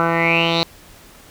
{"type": "tone with low-pass filter sweep", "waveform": "10% pulse", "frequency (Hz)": 167, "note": "E3", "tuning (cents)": 23, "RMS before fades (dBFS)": -17, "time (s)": [0, 0.63], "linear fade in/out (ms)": 0, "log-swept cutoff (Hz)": [1400, 4100], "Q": 8.9, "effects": ["pink hiss -45 dBFS RMS until 1.3 s"]}